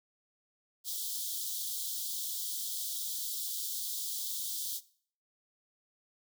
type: high-pass noise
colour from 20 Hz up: white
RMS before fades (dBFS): -37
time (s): 0.84-4.81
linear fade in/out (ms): 50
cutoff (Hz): 3200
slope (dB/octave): 96
effects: noise-tail reverb RT60 0.5 s tail -18 dB re dry